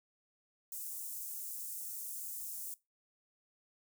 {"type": "high-pass noise", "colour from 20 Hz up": "white", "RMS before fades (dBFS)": -43, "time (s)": [0.72, 2.74], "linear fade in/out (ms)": 2, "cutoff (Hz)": 7300, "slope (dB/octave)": 24, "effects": ["noise-tail reverb RT60 0.2 s tail -19 dB re dry"]}